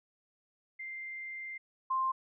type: tone pair in turn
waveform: sine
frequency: 2093 / 1050.7 Hz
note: C7 / C6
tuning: 0 / +7 cents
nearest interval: octave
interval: 1193 cents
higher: first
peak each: -39 / -28 dBFS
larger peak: second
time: 0.79-1.58 / 1.9-2.12 s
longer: first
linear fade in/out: 10 ms
effects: none